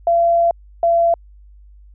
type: tone pair in turn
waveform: sine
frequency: 681 / 678.2 Hz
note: F5 / E5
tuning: -44 / +49 cents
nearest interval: unison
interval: 7 cents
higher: first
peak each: -11 dBFS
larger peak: neither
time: 0.07-0.51 / 0.83-1.14 s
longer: first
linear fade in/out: 2 ms
effects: added 50 Hz sine -41 dBFS peak until 1.94 s